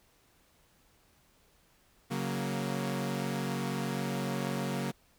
sawtooth chord, F# major, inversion second, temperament equal, 138.59 / 185 / 233.1 Hz, C#3 / F#3 / A#3, 0 / 0 / 0 cents, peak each -32 dBFS, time 2.1-4.92 s, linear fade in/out 20 ms, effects pink hiss -66 dBFS RMS until 5.18 s

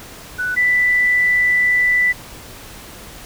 sine tone pair in turn, 1486 / 1981.4 Hz, F#6 / B6, +7 / +5 cents, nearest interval perfect fourth, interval 498 cents, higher second, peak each -18 / -12 dBFS, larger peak second, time 0.38-0.56 / 0.56-2.13 s, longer second, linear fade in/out 20 ms, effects pink hiss -37 dBFS RMS until 3.25 s

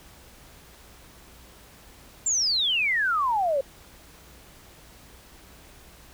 sine exponential sweep, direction down, 7459 to 526 Hz, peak -21 dBFS, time 2.26-3.61 s, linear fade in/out 5 ms, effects added 60 Hz sine -56 dBFS peak until 6.13 s + pink hiss -51 dBFS RMS until 6.13 s

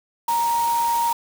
sine tone in noise, 936 Hz, A#5, 7 cents sharp, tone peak -18 dBFS, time 0.28-1.13 s, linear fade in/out 5 ms, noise white, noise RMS -32 dBFS, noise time 0.28-1.13 s, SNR +11 dB, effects none

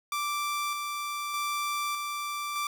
sawtooth tone with tremolo, 1173 Hz, D6, 2 cents flat, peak -25 dBFS, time 0.12-2.67 s, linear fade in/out 2 ms, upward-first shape square, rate 0.82 Hz, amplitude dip 30%, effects none

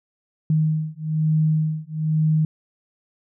sine beating tone pair, 155.56 / 156.66 Hz, D#3 / D#3, 0 / +12 cents, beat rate 1.1 Hz, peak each -21 dBFS, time 0.5-2.45 s, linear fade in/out 2 ms, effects none

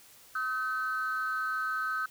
sine tone pair together, 1275.7 / 1530 Hz, D#6 / G6, +43 / -42 cents, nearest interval minor third, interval 315 cents, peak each -31 / -31 dBFS, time 0.35-2.06 s, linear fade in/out 5 ms, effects tanh soft clip ceiling -24 dBFS + white hiss -56 dBFS RMS until 2.1 s

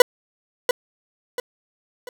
40% pulse tone with echo, 493.9 Hz, B4, in tune, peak -5 dBFS, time 0-0.02 s, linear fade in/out 2 ms, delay 690 ms, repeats 3, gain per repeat -9 dB, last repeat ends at 2.09 s, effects none

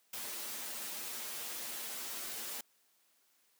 white noise with comb filter, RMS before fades -42 dBFS, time 0.13-2.61 s, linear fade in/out 5 ms, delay 8.6 ms, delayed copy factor +0.9, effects white hiss -72 dBFS RMS until 3.59 s + high-pass 200 Hz 12 dB/octave

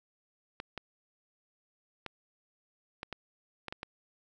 clicks, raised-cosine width 0.3 ms, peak -22 dBFS, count 8, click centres 0.601 / 0.777 / 2.063 / 3.031 / 3.127 / 3.683 / 3.725 / 3.831 s, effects none

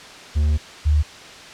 triangle / sine tone pair in turn, 74.7 / 75.03 Hz, D2 / D2, +30 / +38 cents, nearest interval unison, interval 8 cents, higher second, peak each -13 dBFS, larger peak neither, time 0.35-0.58 / 0.85-1.03 s, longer first, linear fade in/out 20 ms, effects white hiss -39 dBFS RMS until 1.53 s + low-pass 5000 Hz 12 dB/octave

